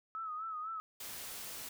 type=tone with vibrato; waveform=sine; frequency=1281 Hz; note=E6; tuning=50 cents flat; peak=-38 dBFS; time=0.15-0.8 s; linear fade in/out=0 ms; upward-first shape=sine; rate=4 Hz; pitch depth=70 cents each way
type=noise; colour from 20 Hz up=white; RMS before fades=-45 dBFS; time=1-1.69 s; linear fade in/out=5 ms
effects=none